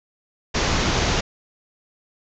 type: low-pass noise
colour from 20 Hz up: pink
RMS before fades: -21 dBFS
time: 0.54-1.21 s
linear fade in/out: 10 ms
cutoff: 6900 Hz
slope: 96 dB/octave
effects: none